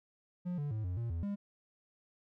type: tone with pitch steps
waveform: triangle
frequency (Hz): 178.1 / 145.4 / 108.7 / 90.1 / 117 / 83.6 / 202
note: F3 / D3 / A2 / F#2 / A#2 / E2 / G#3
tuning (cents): +34 / -17 / -21 / -45 / +7 / +25 / -48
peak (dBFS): -32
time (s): 0.45-1.36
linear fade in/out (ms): 20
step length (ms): 130
effects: none